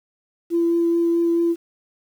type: tone with vibrato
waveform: sine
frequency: 338.3 Hz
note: E4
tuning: 45 cents sharp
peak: -15 dBFS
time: 0.5-1.56 s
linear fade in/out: 50 ms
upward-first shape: triangle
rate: 4.6 Hz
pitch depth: 8 cents each way
effects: tanh soft clip ceiling -11 dBFS + 8-bit